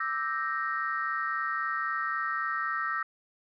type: chord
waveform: sine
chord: E half-diminished seventh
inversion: third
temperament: equal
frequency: 1174.7 / 1318.5 / 1568 / 1864.7 Hz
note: D6 / E6 / G6 / Bb6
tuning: 0 / 0 / 0 / 0 cents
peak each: -36 / -31 / -37 / -33 dBFS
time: 0-3.03 s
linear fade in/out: 5 ms
effects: tanh soft clip ceiling -18 dBFS